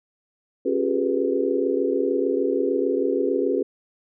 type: tone cluster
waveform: sine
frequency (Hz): 273.3 / 358.2 / 396.5 / 423.1 / 491.7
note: C#4 / F4 / G4 / G#4 / B4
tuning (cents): -24 / +44 / +20 / +32 / -8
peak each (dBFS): -26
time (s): 0.65-3.63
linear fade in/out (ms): 10
effects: none

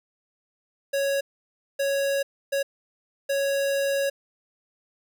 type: tone bursts at uneven times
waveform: square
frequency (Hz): 554.4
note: C#5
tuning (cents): 0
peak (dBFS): -23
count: 4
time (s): 0.93-1.21 / 1.79-2.23 / 2.52-2.63 / 3.29-4.1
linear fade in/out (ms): 10
effects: none

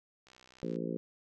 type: click train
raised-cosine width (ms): 0.2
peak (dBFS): -40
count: 32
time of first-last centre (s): 0.27-0.759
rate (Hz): 63.4
type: harmonic tone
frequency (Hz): 57.2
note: A#1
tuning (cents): -32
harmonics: 3 / 4 / 5 / 6 / 7 / 8 / 9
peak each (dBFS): -39 / -40 / -41 / -42 / -42 / -43 / -44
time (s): 0.63-0.97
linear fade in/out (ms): 0
effects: none

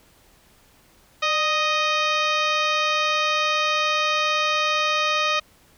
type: harmonic tone with a mistuned harmonic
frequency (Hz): 622.3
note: D#5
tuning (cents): 0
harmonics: 1 / 2 / 3 / 4 / 5 / 6 / 7 / 8 / 9 / 10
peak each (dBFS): -28 / -23 / -30 / -25 / -30 / -29 / -37 / -37 / -38 / -41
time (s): 1.22-5.4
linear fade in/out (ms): 10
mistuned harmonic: 1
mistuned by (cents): -56
effects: pink hiss -56 dBFS RMS until 5.77 s

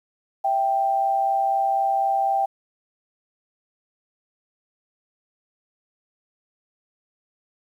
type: tone pair together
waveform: sine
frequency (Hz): 660 / 784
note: E5 / G5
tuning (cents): +2 / 0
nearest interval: minor third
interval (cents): 298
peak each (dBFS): -27 / -19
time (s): 0.44-2.46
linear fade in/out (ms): 10
effects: 9-bit

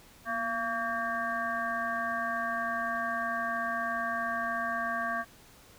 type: harmonic tone with a mistuned harmonic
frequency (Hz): 227.9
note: A#3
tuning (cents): -39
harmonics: 1 / 3 / 5 / 7 / 8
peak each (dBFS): -41 / -35 / -34 / -34 / -40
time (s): 0.25-5.25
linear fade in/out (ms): 50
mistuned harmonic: 1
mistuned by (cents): +77
effects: pink hiss -56 dBFS RMS until 5.78 s

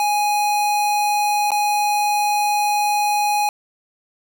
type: tone with dropouts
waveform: square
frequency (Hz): 830.6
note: G#5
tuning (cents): 0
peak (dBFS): -17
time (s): 0-3.49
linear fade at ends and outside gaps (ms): 1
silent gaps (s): 1.506-1.517
effects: none

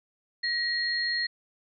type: tone pair together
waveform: sine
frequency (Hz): 1900 / 4255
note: A#6 / C8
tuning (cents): +33 / +28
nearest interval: octave + major second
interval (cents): 1395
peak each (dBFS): -28 / -29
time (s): 0.43-1.27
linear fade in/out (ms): 10
effects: none

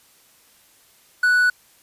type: tone with quantisation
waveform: triangle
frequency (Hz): 1479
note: F#6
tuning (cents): -1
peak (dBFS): -12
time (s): 1.23-1.5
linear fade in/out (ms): 5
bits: 7
effects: white hiss -55 dBFS RMS until 1.82 s + resampled to 32000 Hz

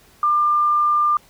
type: tone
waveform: sine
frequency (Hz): 1196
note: D6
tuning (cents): +31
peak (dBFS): -14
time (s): 0.23-1.17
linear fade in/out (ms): 2
effects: pink hiss -52 dBFS RMS until 1.29 s

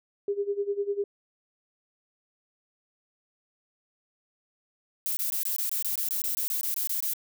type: tone with tremolo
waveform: sine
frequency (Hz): 403.7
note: G#4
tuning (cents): -49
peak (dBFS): -23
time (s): 0.28-1.04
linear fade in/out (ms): 2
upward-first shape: sine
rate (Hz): 10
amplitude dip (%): 85
type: noise bursts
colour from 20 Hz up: violet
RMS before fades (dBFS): -29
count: 16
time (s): 5.06-7.135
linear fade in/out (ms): 0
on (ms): 110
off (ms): 21
effects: none

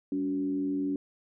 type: tone with frequency modulation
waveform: sine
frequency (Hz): 284.3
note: C#4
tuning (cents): +44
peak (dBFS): -27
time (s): 0.12-0.96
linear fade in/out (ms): 2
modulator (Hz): 87.1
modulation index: 0.54
effects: none

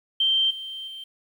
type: tone with level steps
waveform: sine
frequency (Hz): 3136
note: G7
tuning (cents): 0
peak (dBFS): -18 / -32 / -35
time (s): 0.2-1.04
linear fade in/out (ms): 5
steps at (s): 0.5 / 0.87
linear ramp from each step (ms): 10
effects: 9-bit

